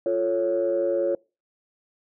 sine chord, F augmented, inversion none, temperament equal, 349.2 / 440 / 554.4 Hz, F4 / A4 / C#5, 0 / 0 / 0 cents, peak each -25 / -28 / -22 dBFS, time 0.06-1.15 s, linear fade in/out 2 ms, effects noise-tail reverb RT60 0.3 s tail -25 dB re dry + tanh soft clip ceiling -14 dBFS

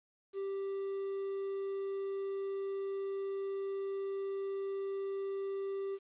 triangle tone, 392 Hz, G4, in tune, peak -33 dBFS, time 0.33-5.99 s, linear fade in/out 50 ms, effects resampled to 8000 Hz + 11-bit

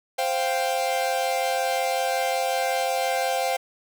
45% pulse chord, C suspended fourth, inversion none, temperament equal, 523.3 / 698.5 / 784 Hz, C5 / F5 / G5, 0 / 0 / 0 cents, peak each -27 dBFS, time 0.18-3.57 s, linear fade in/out 10 ms, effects none

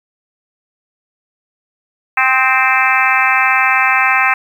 harmonic tone with a mistuned harmonic, 261.6 Hz, C4, in tune, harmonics 3 / 4 / 5 / 6 / 7 / 8 / 9 / 10, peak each -18 / -18 / -18 / -18 / -18 / -18 / -18 / -18 dBFS, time 2.17-4.34 s, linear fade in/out 5 ms, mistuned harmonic 5, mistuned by -33 cents, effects 7-bit

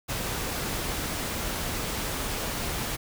pink noise, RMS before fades -31 dBFS, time 0.08-2.97 s, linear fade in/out 20 ms, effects none

